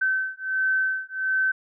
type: beating tone pair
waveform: sine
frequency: 1535 / 1536.4 Hz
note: G6 / G6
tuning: -37 / -35 cents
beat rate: 1.4 Hz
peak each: -25 dBFS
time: 0.01-1.52 s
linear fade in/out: 10 ms
effects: none